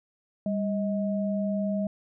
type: tone pair together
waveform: sine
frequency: 199.07 / 632 Hz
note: G3 / D#5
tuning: +27 / +27 cents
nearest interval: octave + minor sixth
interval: 2000 cents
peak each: -26 / -31 dBFS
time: 0.46-1.87 s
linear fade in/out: 2 ms
effects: none